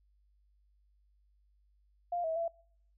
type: tone with pitch steps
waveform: sine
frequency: 699 / 646 / 671 Hz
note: F5 / E5 / E5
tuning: +1 / -35 / +31 cents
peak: -31 dBFS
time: 2.12-2.48 s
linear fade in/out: 5 ms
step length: 120 ms
effects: noise-tail reverb RT60 0.6 s tail -25 dB re dry + added 50 Hz sine -66 dBFS peak until 2.97 s